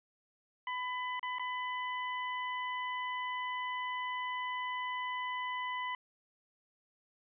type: tone with dropouts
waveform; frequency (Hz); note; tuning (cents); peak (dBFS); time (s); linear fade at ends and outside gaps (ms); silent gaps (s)
25% pulse; 1000; B5; +21; -31; 0.67-5.95; 2; 1.195-1.229 / 1.385-1.395
effects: resampled to 8000 Hz